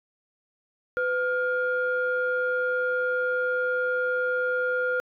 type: tone pair together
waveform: sine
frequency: 503 / 1412.5 Hz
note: B4 / F6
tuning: +32 / +19 cents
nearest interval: octave + tritone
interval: 1787 cents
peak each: -25 dBFS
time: 0.97-5 s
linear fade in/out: 0 ms
effects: tanh soft clip ceiling -16 dBFS